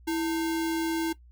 sine tone with sample-and-hold, 327.8 Hz, E4, 10 cents flat, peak -25 dBFS, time 0.07-1.13 s, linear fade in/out 10 ms, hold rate 1225 Hz, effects noise-tail reverb RT60 0.1 s tail -17 dB re dry + added 60 Hz sine -50 dBFS peak until 1.31 s

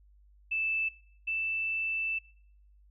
sine tone pair in turn, 2637 / 2649 Hz, E7 / E7, 0 / +8 cents, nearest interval unison, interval 8 cents, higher second, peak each -28 / -29 dBFS, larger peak first, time 0.51-0.89 / 1.27-2.19 s, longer second, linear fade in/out 10 ms, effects noise-tail reverb RT60 0.7 s tail -22 dB re dry + added 50 Hz sine -57 dBFS peak until 2.9 s

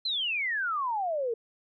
sine exponential sweep, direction down, 4186 to 443 Hz, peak -27 dBFS, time 0.05-1.34 s, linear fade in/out 5 ms, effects none

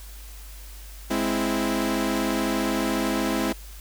sawtooth chord, Ab augmented, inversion none, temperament equal, 207.7 / 261.6 / 329.6 Hz, Ab3 / C4 / E4, 0 / 0 / 0 cents, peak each -24 / -23 / -23 dBFS, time 1.1-3.53 s, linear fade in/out 10 ms, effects added 50 Hz sine -39 dBFS peak until 3.8 s + white hiss -47 dBFS RMS until 3.8 s

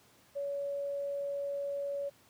sine tone, 564 Hz, C#5, 30 cents sharp, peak -33 dBFS, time 0.35-2.1 s, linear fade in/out 20 ms, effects pink hiss -63 dBFS RMS until 2.29 s + high-pass 100 Hz 12 dB/octave

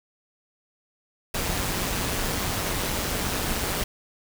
pink noise with amplitude modulation, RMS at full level -25 dBFS, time 1.34-3.84 s, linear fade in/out 5 ms, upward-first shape sine, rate 188 Hz, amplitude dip 50%, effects none

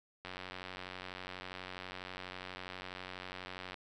click train, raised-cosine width 0.3 ms, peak -27 dBFS, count 323, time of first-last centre 0.25-3.742 s, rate 92.2 Hz, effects none

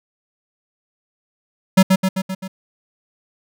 square tone with echo, 189.2 Hz, F#3, 39 cents sharp, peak -7 dBFS, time 1.77-1.83 s, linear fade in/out 10 ms, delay 130 ms, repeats 5, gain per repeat -4 dB, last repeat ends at 2.48 s, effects none

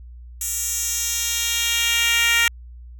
10% pulse tone with high-pass filter sweep, 466.2 Hz, A#4, in tune, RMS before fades -21 dBFS, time 0.41-2.48 s, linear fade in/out 2 ms, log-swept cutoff 8300 to 2000 Hz, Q 1.5, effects added 60 Hz sine -37 dBFS peak until 2.99 s

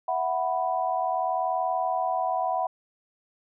sine chord, E suspended second, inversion none, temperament equal, 659.3 / 740 / 987.8 Hz, E5 / F#5 / B5, 0 / 0 / 0 cents, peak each -30 / -26 / -30 dBFS, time 0.08-2.67 s, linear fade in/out 5 ms, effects none

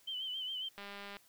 sine tone with vibrato, 3066 Hz, G7, 39 cents flat, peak -37 dBFS, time 0.07-0.69 s, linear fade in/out 10 ms, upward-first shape sine, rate 7.3 Hz, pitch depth 58 cents each way
click train, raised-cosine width 0.3 ms, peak -31 dBFS, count 79, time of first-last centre 0.78-1.168 s, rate 201 Hz
effects white hiss -66 dBFS RMS until 1.28 s

